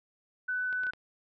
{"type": "tone", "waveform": "sine", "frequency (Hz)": 1499, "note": "F#6", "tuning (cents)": 22, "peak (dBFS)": -29, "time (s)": [0.48, 0.91], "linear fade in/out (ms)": 10}
{"type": "clicks", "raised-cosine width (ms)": 0.3, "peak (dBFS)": -31, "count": 4, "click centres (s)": [0.728, 0.835, 0.868, 0.935]}
{"effects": []}